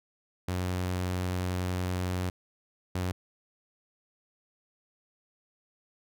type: tone pair in turn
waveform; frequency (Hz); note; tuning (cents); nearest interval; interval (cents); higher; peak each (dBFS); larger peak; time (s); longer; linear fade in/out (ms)
sawtooth; 91 / 91; F#2 / F#2; -28 / -28; unison; 0; neither; -25; neither; 0.48-2.3 / 2.95-3.12; first; 5
effects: none